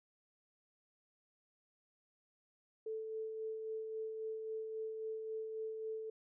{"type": "tone with tremolo", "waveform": "sine", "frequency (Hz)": 440, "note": "A4", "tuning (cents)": 0, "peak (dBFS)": -38, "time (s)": [2.86, 6.1], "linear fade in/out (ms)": 5, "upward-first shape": "sine", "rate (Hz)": 3.7, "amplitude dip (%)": 35, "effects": []}